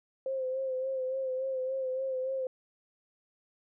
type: tone with vibrato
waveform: sine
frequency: 523.3 Hz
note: C5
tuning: in tune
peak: -30 dBFS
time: 0.26-2.47 s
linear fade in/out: 2 ms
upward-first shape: sine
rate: 3.5 Hz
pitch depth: 37 cents each way
effects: none